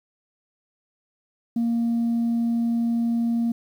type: tone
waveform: sine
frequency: 233.1 Hz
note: A#3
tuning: in tune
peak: -18 dBFS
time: 1.56-3.52 s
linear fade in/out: 5 ms
effects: tanh soft clip ceiling -18 dBFS + 9-bit